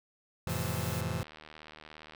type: chord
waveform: sawtooth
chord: F major seventh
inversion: none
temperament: just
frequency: 87.31 / 109.13 / 130.96 / 163.7 Hz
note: F2 / A2 / C3 / E3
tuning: 0 / -14 / +2 / -12 cents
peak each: -33 dBFS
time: 0.47-1.23 s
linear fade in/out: 0 ms
type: noise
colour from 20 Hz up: white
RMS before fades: -43 dBFS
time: 0.49-1.01 s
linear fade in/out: 5 ms
type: click train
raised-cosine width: 0.3 ms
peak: -32 dBFS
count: 72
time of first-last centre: 1.23-2.148 s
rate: 77.3 Hz
effects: none